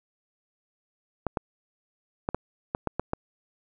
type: clicks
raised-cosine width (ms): 1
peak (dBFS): -12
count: 8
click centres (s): 1.267 / 1.372 / 2.289 / 2.346 / 2.749 / 2.873 / 2.996 / 3.134
effects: none